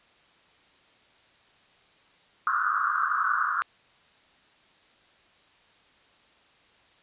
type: band-pass noise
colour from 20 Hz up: white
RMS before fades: -26 dBFS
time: 2.47-3.62 s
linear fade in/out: 0 ms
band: 1100 to 1500 Hz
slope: 96 dB/octave
effects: white hiss -60 dBFS RMS until 7.02 s + resampled to 8000 Hz